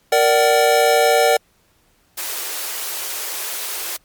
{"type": "chord", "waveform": "square", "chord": "Bb augmented", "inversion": "none", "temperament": "equal with one note detuned", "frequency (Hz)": [466.2, 587.3, 756], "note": ["Bb4", "D5", "F#5"], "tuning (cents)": [0, 0, 37], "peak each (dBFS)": -17, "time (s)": [0.12, 1.37], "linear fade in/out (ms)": 5}
{"type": "high-pass noise", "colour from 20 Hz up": "white", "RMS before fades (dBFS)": -26, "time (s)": [2.17, 3.97], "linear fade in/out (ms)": 10, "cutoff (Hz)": 330, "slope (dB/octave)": 48}
{"effects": ["pink hiss -59 dBFS RMS until 4.04 s", "MP3 96 kbps"]}